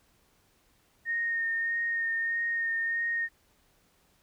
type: tone with vibrato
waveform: sine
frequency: 1844 Hz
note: A#6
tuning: 19 cents flat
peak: -27 dBFS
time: 1.05-3.29 s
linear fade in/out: 50 ms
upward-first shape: sine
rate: 1.6 Hz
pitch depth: 15 cents each way
effects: pink hiss -67 dBFS RMS until 4.22 s